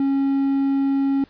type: tone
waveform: triangle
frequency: 274.3 Hz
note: C#4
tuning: 18 cents flat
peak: -15 dBFS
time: 0-1.24 s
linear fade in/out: 2 ms
effects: pink hiss -54 dBFS RMS until 1.29 s + resampled to 11025 Hz